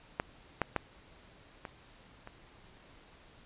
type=clicks; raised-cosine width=0.5 ms; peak=-15 / -13 / -14 / -25 / -30 dBFS; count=5; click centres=0.199 / 0.617 / 0.763 / 1.652 / 2.274 s; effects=pink hiss -58 dBFS RMS until 3.45 s + resampled to 8000 Hz